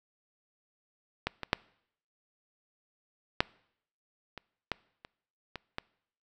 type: clicks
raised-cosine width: 0.3 ms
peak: -13 / -19 / -7 / -6 / -25 / -13 / -29 / -22 / -18 dBFS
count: 9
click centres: 1.27 / 1.433 / 1.531 / 3.405 / 4.377 / 4.717 / 5.049 / 5.557 / 5.784 s
effects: noise-tail reverb RT60 0.7 s tail -24 dB re dry